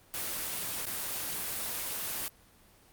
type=noise with dropouts; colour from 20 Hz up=white; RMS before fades=-35 dBFS; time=0.14-2.28 s; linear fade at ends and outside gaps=0 ms; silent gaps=0.854-0.867 s; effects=pink hiss -60 dBFS RMS until 2.92 s + Opus 24 kbps